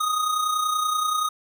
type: tone with amplitude modulation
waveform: square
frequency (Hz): 1244.5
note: D#6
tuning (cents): 0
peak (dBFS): -20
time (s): 0-1.29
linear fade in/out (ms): 10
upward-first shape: sine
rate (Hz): 30.5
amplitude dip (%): 50
effects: none